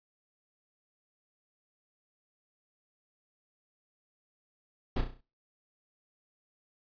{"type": "noise with echo", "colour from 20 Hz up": "brown", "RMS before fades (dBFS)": -27, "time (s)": [4.96, 5.01], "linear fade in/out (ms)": 5, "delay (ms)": 33, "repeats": 6, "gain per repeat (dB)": -6, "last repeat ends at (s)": 5.208, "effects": ["noise-tail reverb RT60 0.4 s tail -26 dB re dry", "resampled to 11025 Hz"]}